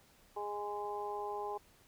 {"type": "harmonic tone", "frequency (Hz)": 206.4, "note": "G#3", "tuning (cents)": -10, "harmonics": [2, 3, 4, 5], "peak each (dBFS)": [-41, -50, -40, -45], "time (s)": [0.36, 1.58], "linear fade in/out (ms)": 10, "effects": ["pink hiss -65 dBFS RMS until 1.87 s"]}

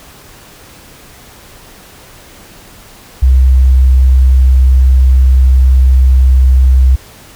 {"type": "tone", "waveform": "sine", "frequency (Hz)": 64.7, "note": "C2", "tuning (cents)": -19, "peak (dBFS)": -3, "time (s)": [3.22, 6.96], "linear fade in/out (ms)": 10, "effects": ["pink hiss -37 dBFS RMS until 7.35 s"]}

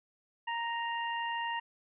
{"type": "harmonic tone", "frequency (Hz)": 932.3, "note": "A#5", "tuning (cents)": 0, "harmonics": [1, 2, 3], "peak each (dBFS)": [-34, -38, -41], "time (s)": [0.47, 1.6], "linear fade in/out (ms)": 10, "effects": []}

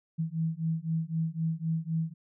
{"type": "beating tone pair", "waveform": "sine", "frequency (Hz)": [160.3, 164.2], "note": ["E3", "E3"], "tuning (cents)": [-48, -6], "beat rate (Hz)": 3.9, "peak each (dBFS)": -31, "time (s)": [0.18, 2.14], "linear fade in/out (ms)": 20, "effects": []}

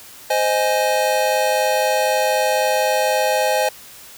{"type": "chord", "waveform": "square", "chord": "Ab major", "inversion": "first", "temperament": "just", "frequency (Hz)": [519.1, 623, 830.6], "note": ["C5", "Eb5", "Ab5"], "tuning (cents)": [-14, 2, 0], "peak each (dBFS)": -21, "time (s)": [0.3, 3.69], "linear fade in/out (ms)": 5, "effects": ["white hiss -41 dBFS RMS until 4.17 s"]}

